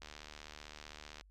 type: click train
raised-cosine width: 0.2 ms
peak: -30 dBFS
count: 91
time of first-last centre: 0.02-1.21 s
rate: 75.6 Hz
effects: added 49 Hz sine -59 dBFS peak until 1.3 s + MP3 96 kbps